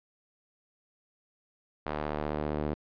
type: tone with band-pass filter sweep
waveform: sawtooth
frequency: 75.2 Hz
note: D2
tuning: 42 cents sharp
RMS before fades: -33 dBFS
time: 1.86-2.74 s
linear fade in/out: 0 ms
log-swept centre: 890 to 380 Hz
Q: 0.83
effects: resampled to 11025 Hz